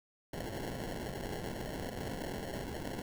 white noise with sample-and-hold, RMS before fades -40 dBFS, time 0.33-3.02 s, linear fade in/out 5 ms, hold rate 1225 Hz, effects none

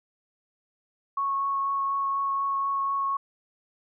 sine tone with vibrato, 1102 Hz, C#6, 11 cents flat, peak -24 dBFS, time 1.17-3.17 s, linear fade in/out 5 ms, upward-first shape triangle, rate 4.1 Hz, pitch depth 10 cents each way, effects none

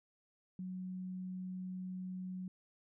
sine tone, 184.6 Hz, F#3, 4 cents flat, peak -40 dBFS, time 0.59-2.48 s, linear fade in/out 2 ms, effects none

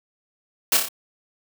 white noise with echo, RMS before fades -18 dBFS, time 0.72-0.77 s, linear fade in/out 2 ms, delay 29 ms, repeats 4, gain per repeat -4 dB, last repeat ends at 0.886 s, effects high-pass 200 Hz 12 dB/octave

